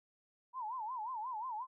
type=tone with vibrato; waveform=sine; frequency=940 Hz; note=A#5; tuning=14 cents sharp; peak=-38 dBFS; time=0.53-1.67 s; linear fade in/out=50 ms; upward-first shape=sine; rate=5.6 Hz; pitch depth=190 cents each way; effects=none